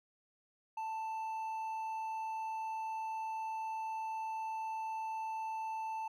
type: tone with hard clipping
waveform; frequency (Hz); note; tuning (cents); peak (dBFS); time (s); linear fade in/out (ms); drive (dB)
triangle; 884; A5; +8; -38; 0.77-6.08; 5; 7
effects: none